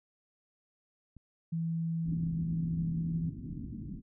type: clicks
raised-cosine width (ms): 5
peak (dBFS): -39 / -32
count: 2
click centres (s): 1.167 / 2.268
type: tone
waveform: sine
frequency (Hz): 164.81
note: E3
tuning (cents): 0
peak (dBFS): -30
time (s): 1.52-3.3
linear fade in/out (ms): 10
type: low-pass noise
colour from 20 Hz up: white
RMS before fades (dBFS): -41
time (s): 2.04-4.02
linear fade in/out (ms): 50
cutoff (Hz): 280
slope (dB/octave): 48
effects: none